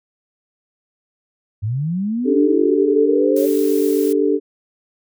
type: linear sweep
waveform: sine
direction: up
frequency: 97.1 to 554.4 Hz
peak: -18 dBFS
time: 1.62-3.47 s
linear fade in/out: 20 ms
type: chord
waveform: sine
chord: D suspended fourth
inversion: none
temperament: equal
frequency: 293.7 / 392 / 440 Hz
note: D4 / G4 / A4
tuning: 0 / 0 / 0 cents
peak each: -18 dBFS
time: 2.24-4.4 s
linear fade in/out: 50 ms
type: noise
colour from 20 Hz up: blue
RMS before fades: -33 dBFS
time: 3.36-4.13 s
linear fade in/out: 5 ms
effects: none